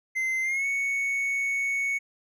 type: tone with pitch glide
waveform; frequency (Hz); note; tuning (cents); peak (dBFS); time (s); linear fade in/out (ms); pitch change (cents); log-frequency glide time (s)
triangle; 2070 to 2219; C7 to C#7; -19 to +1; -23; 0.15-1.99; 20; +120; 0.42-0.66
effects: none